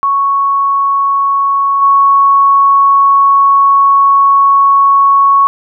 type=tone with level steps; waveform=sine; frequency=1108.7 Hz; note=C#6; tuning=in tune; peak=-8 / -4 dBFS; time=0.03-5.47 s; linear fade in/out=0 ms; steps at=1.81 s; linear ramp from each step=20 ms; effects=none